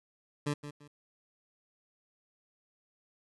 20% pulse tone with echo, 146.3 Hz, D3, 6 cents flat, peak -25 dBFS, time 0.46-0.54 s, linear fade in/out 10 ms, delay 170 ms, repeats 2, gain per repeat -11 dB, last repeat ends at 0.88 s, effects resampled to 24000 Hz + 11-bit

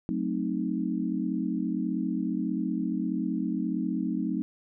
sine chord, F# diminished seventh, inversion none, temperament equal, 185 / 220 / 261.6 / 311.1 Hz, F#3 / A3 / C4 / Eb4, 0 / 0 / 0 / 0 cents, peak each -32 dBFS, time 0.09-4.42 s, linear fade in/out 0 ms, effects none

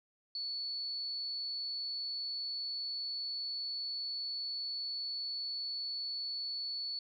sine tone, 4435 Hz, C#8, in tune, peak -36 dBFS, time 0.35-6.99 s, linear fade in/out 2 ms, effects none

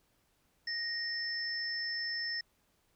sine tone pair together, 1864.7 / 5287 Hz, A#6 / E8, 0 / +4 cents, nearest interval octave + tritone, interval 1804 cents, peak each -37 / -36 dBFS, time 0.67-2.41 s, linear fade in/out 5 ms, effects pink hiss -73 dBFS RMS until 2.95 s

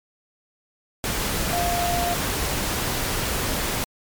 sine tone in noise, 698.5 Hz, F5, in tune, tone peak -23 dBFS, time 1.53-2.14 s, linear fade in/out 0 ms, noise pink, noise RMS -25 dBFS, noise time 1.04-3.84 s, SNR -1 dB, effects MP3 96 kbps

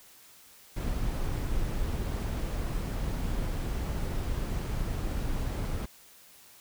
brown noise, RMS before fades -31 dBFS, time 0.76-5.86 s, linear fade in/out 10 ms, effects white hiss -55 dBFS RMS until 6.6 s

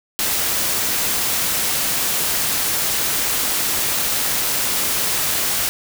white noise, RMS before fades -20 dBFS, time 0.19-5.69 s, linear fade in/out 0 ms, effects none

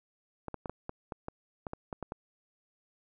clicks, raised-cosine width 1 ms, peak -23 dBFS, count 12, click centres 0.483 / 0.543 / 0.658 / 0.696 / 0.894 / 1.122 / 1.284 / 1.668 / 1.734 / 1.928 / 2.027 / 2.121 s, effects none

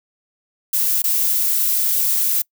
violet noise with dropouts, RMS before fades -18 dBFS, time 0.73-2.42 s, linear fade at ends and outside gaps 5 ms, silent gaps 1.02-1.04 s, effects noise-tail reverb RT60 0.1 s tail -26 dB re dry

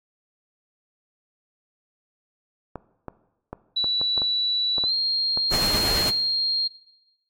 clicks, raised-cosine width 1 ms, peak -18 dBFS, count 11, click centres 2.757 / 3.083 / 3.53 / 3.843 / 4.014 / 4.178 / 4.219 / 4.782 / 4.839 / 5.374 / 5.914 s
sine tone with pitch glide, 3942 to 4225 Hz, B7 to C8, -4 to +16 cents, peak -20 dBFS, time 3.76-6.68 s, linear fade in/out 10 ms, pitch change +120 cents, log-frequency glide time 4.83-4.93 s
pink noise with tremolo, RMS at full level -26 dBFS, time 5.51-6.11 s, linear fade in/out 20 ms, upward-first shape sine, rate 9 Hz, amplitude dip 25%
effects noise-tail reverb RT60 0.9 s tail -17 dB re dry + AAC 48 kbps

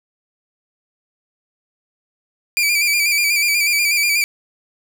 sawtooth tone with vibrato, 2349 Hz, D7, in tune, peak -11 dBFS, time 2.57-4.24 s, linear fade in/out 0 ms, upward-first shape square, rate 8.2 Hz, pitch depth 41 cents each way, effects none

